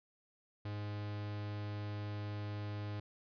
45% pulse tone, 103.83 Hz, G#2, in tune, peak -39 dBFS, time 0.65-3 s, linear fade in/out 5 ms, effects resampled to 11025 Hz

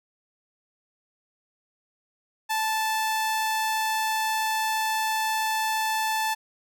sawtooth tone, 877 Hz, A5, 6 cents flat, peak -20 dBFS, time 2.49-6.35 s, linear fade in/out 20 ms, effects none

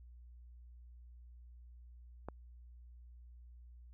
click, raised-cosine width 1 ms, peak -28 dBFS, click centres 2.286 s, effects added 60 Hz sine -53 dBFS peak until 3.93 s

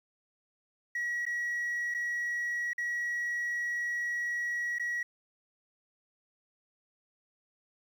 sine tone with dropouts, 1918 Hz, A#6, 49 cents sharp, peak -28 dBFS, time 0.95-5.03 s, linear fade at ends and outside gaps 5 ms, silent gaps 1.254-1.264 / 1.941-1.946 / 2.733-2.78 / 4.785-4.796 s, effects tanh soft clip ceiling -29 dBFS + 10-bit

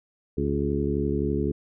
harmonic tone with a mistuned harmonic, 71.8 Hz, D2, 39 cents flat, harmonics 1 / 2 / 3 / 4 / 5 / 6, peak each -30 / -30 / -30 / -30 / -30 / -30 dBFS, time 0.37-1.52 s, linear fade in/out 10 ms, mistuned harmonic 6, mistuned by -34 cents, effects none

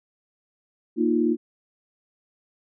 sine chord, Bb suspended fourth, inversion none, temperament just, 233.1 / 310.8 / 349.6 Hz, Bb3 / Eb4 / F4, 0 / -2 / +2 cents, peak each -23 dBFS, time 0.96-1.37 s, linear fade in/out 50 ms, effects none

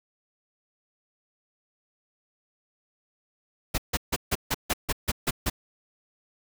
pink noise bursts, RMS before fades -25 dBFS, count 10, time 3.74-5.5 s, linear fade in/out 10 ms, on 41 ms, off 150 ms, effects none

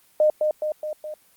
sine tone with echo, 611 Hz, D#5, 32 cents flat, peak -14 dBFS, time 0.2-0.3 s, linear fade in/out 2 ms, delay 210 ms, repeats 4, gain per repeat -4 dB, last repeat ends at 1.14 s, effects white hiss -58 dBFS RMS until 1.36 s + Opus 24 kbps

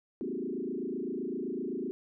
sine tone with frequency modulation, 311.1 Hz, D#4, in tune, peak -32 dBFS, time 0.21-1.91 s, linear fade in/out 0 ms, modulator 27.8 Hz, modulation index 3.3, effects none

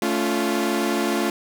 sawtooth chord, A augmented, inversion none, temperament equal with one note detuned, 220 / 281.7 / 349.2 Hz, A3 / C#4 / E#4, 0 / +28 / 0 cents, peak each -21 / -22 / -20 dBFS, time 0.02-1.3 s, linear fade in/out 2 ms, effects none

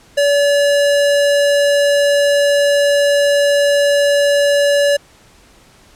square tone, 572 Hz, D5, 46 cents flat, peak -11 dBFS, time 0.17-4.97 s, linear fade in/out 10 ms, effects pink hiss -47 dBFS RMS until 5.95 s + low-pass 10000 Hz 12 dB/octave

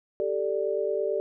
sine chord, G suspended second, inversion none, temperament just, 392 / 441 / 588 Hz, G4 / A4 / D5, 0 / +4 / +2 cents, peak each -29 dBFS, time 0.2-1.2 s, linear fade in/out 0 ms, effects none

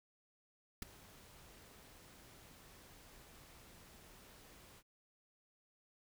pink noise with ADSR envelope, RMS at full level -40 dBFS, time 0.82-4.83 s, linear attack 4 ms, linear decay 10 ms, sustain -20 dB, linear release 50 ms, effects none

